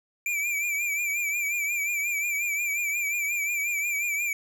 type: tone with vibrato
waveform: square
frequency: 2349 Hz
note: D7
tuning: in tune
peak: -26 dBFS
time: 0.26-4.33 s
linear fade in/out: 2 ms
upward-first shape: triangle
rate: 5.6 Hz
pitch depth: 73 cents each way
effects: none